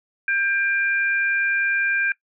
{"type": "tone pair together", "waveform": "sine", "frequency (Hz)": [1592.5, 2386], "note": ["G6", "D7"], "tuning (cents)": [27, 27], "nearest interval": "perfect fifth", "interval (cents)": 700, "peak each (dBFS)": [-20, -24], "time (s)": [0.28, 2.12], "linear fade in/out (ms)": 2, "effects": ["noise-tail reverb RT60 0.1 s tail -20 dB re dry"]}